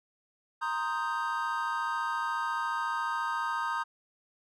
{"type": "chord", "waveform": "triangle", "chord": "C minor seventh", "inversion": "third", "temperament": "equal", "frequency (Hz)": [932.3, 1046.5, 1244.5, 1568], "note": ["Bb5", "C6", "Eb6", "G6"], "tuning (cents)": [0, 0, 0, 0], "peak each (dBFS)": [-32, -36, -32, -34], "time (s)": [0.61, 3.84], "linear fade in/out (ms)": 20, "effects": []}